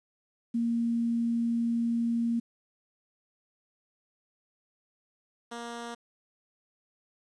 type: tone pair in turn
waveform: sine / 10% pulse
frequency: 233.1 / 235.5 Hz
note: A#3 / A#3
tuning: 0 / +18 cents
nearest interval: unison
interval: 18 cents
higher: second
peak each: -25 / -29 dBFS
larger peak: first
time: 0.54-2.4 / 5.51-5.95 s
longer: first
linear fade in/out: 10 ms
effects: resampled to 22050 Hz + 10-bit